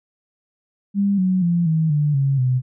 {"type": "tone with pitch steps", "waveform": "sine", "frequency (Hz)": [200, 185.53, 172.11, 159.66, 148.11, 137.4, 127.46], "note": ["G3", "F#3", "F3", "D#3", "D3", "C#3", "C3"], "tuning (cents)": [35, 5, -25, 45, 15, -15, -45], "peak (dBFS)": -15, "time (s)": [0.94, 2.62], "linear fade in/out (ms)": 50, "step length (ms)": 240, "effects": []}